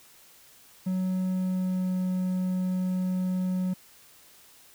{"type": "tone with pitch glide", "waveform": "triangle", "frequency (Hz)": [185.6, 184.21], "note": ["F#3", "F#3"], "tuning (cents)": [6, -7], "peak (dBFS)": -23, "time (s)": [0.86, 3.74], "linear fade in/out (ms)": 10, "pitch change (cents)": -13, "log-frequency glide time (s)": [1.26, 1.98], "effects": ["white hiss -55 dBFS RMS until 4.74 s"]}